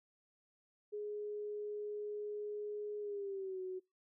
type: tone with pitch glide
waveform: sine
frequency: 417.3 to 371.8 Hz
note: G#4 to F#4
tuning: +8 to +8 cents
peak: -39 dBFS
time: 0.92-3.8 s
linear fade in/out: 20 ms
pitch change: -200 cents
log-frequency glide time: 3-3.61 s
effects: noise-tail reverb RT60 0.2 s tail -24 dB re dry